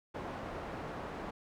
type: low-pass noise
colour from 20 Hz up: white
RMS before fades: -42 dBFS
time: 0.14-1.31 s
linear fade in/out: 10 ms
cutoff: 890 Hz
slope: 12 dB/octave
effects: none